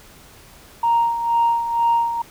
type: tone with tremolo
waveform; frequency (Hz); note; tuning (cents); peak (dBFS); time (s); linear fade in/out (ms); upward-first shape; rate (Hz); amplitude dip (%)
sine; 932.3; A#5; 0; -12; 0.83-2.22; 5; sine; 2.1; 65
effects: tanh soft clip ceiling -10 dBFS + pink hiss -46 dBFS RMS until 2.3 s